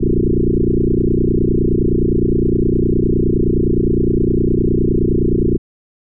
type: tone with frequency modulation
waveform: sine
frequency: 185 Hz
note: F#3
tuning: in tune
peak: -11 dBFS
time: 0-5.58 s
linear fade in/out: 20 ms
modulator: 29.7 Hz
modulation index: 7.1
effects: none